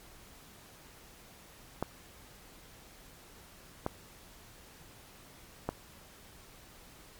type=clicks; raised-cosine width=1 ms; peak=-17 dBFS; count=3; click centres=1.826 / 3.864 / 5.69 s; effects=pink hiss -55 dBFS RMS until 7.19 s + MP3 96 kbps